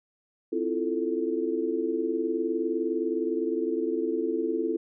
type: chord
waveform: sine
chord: F major seventh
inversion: second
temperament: equal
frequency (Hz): 261.6 / 329.6 / 349.2 / 440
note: C4 / E4 / F4 / A4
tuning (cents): 0 / 0 / 0 / 0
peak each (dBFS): -34 / -29 / -31 / -30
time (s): 0.52-4.77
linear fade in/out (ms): 10
effects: none